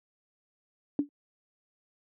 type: tone with exponential decay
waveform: sine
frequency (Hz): 288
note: D4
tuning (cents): -34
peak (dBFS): -19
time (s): 0.99-1.09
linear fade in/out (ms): 1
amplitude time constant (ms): 20
effects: high-pass 100 Hz 12 dB/octave